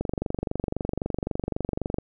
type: click train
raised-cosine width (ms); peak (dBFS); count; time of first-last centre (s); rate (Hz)
2; -13; 48; 0.01-1.985; 23.8
effects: none